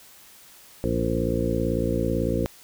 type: harmonic tone with a mistuned harmonic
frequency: 58 Hz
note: A#1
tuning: 8 cents flat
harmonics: 1 / 2 / 3 / 4 / 5 / 6 / 8 / 9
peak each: -30 / -30 / -30 / -30 / -30 / -30 / -30 / -30 dBFS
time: 0.84-2.46 s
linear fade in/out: 0 ms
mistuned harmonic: 1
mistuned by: +120 cents
effects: white hiss -50 dBFS RMS until 2.63 s